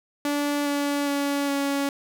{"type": "tone with pitch steps", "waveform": "sawtooth", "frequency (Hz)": [289.5, 286.3, 283.2, 280.1], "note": ["D4", "D4", "C#4", "C#4"], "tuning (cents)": [-25, -44, 37, 18], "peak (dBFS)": -19, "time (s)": [0.25, 1.89], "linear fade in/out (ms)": 2, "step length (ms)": 410, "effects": []}